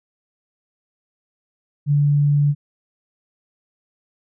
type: tone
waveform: sine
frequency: 144.9 Hz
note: D3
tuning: 23 cents flat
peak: -13 dBFS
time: 1.86-2.55 s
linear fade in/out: 50 ms
effects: none